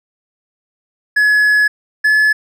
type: tone pair in turn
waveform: triangle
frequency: 1696 / 1716.7 Hz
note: G#6 / A6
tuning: +36 / -43 cents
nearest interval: unison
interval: 21 cents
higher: second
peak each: -7 dBFS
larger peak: neither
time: 1.16-1.68 / 2.04-2.33 s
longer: first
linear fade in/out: 10 ms
effects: none